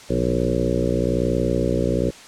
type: harmonic tone with a mistuned harmonic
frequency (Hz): 61.1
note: B1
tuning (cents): -18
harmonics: 1 / 2 / 3 / 4 / 5 / 6 / 7 / 8 / 9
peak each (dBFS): -27 / -27 / -27 / -27 / -27 / -27 / -27 / -27 / -27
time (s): 0.09-2.11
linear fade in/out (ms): 20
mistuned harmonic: 3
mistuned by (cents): -60
effects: white hiss -42 dBFS RMS until 2.27 s + low-pass 7000 Hz 12 dB/octave